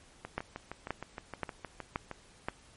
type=two click trains; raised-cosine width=0.5 ms; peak=-17 / -24 dBFS; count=5 / 13; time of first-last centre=0.38-2.485 / 0.25-2.113 s; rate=1.9 / 6.44 Hz; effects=pink hiss -59 dBFS RMS until 2.76 s + MP3 48 kbps